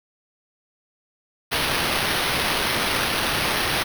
white noise with sample-and-hold, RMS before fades -23 dBFS, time 1.51-3.84 s, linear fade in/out 20 ms, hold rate 7350 Hz, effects none

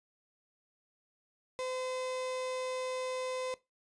35% pulse tone, 512 Hz, C5, 38 cents flat, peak -33 dBFS, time 1.59-3.54 s, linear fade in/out 0 ms, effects noise-tail reverb RT60 0.2 s tail -18 dB re dry + resampled to 22050 Hz

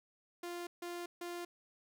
sawtooth tone bursts, 348.5 Hz, F4, 4 cents flat, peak -37 dBFS, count 3, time 0.43-1.45 s, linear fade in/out 5 ms, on 240 ms, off 150 ms, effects none

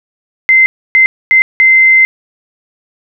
sine tone bursts at uneven times, 2073 Hz, C7, 17 cents flat, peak -3 dBFS, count 4, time 0.49-0.66 / 0.95-1.06 / 1.31-1.42 / 1.6-2.05 s, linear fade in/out 0 ms, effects none

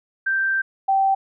sine tone pair in turn, 1568 / 777.2 Hz, G6 / G5, 0 / -15 cents, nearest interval octave, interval 1215 cents, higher first, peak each -18 / -15 dBFS, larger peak second, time 0.26-0.62 / 0.88-1.15 s, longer first, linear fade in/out 10 ms, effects none

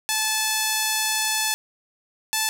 5% pulse tone pair in turn, 869 / 875 Hz, A5 / A5, -22 / -10 cents, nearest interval unison, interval 12 cents, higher second, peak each -9 dBFS, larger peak neither, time 0.09-1.54 / 2.33-2.49 s, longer first, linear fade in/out 0 ms, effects none

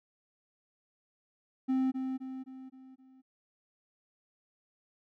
triangle tone with echo, 261.6 Hz, C4, in tune, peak -24 dBFS, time 1.68-1.92 s, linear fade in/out 20 ms, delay 260 ms, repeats 5, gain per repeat -6 dB, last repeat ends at 3.22 s, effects none

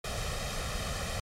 pink noise with comb filter, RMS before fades -34 dBFS, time 0.04-1.2 s, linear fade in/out 5 ms, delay 1.6 ms, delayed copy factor +0.75, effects low-pass 9000 Hz 12 dB/octave + MP3 96 kbps

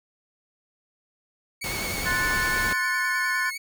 sawtooth tone with vibrato, 2217 Hz, C#7, in tune, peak -28 dBFS, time 1.61-3.58 s, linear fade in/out 10 ms, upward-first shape triangle, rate 9.8 Hz, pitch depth 43 cents each way
pink noise, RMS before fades -31 dBFS, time 1.64-2.73 s, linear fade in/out 2 ms
triangle chord, F# diminished, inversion second, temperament equal with one note detuned, 1046.5 / 1475.7 / 1760 Hz, C6 / F#6 / A6, 0 / -5 / 0 cents, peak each -29 / -26 / -24 dBFS, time 2.05-3.51 s, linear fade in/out 20 ms
effects none

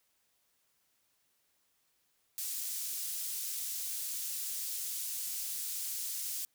pink high-pass noise, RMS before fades -38 dBFS, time 2.38-6.45 s, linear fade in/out 0 ms, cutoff 7100 Hz, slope 12 dB/octave, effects white hiss -75 dBFS RMS until 6.54 s

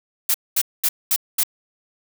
blue noise bursts, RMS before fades -18 dBFS, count 5, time 0.29-1.435 s, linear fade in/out 5 ms, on 53 ms, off 220 ms, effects none

